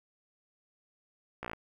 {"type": "slowing click train", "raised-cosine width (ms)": 0.5, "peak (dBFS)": -23, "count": 7, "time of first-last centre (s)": [1.43, 1.533], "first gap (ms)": 16, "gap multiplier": 1.03, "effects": ["9-bit"]}